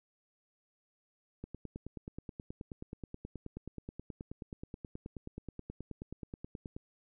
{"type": "click train", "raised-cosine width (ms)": 3, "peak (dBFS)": -29, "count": 51, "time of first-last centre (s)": [1.44, 6.765], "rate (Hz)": 9.39, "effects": []}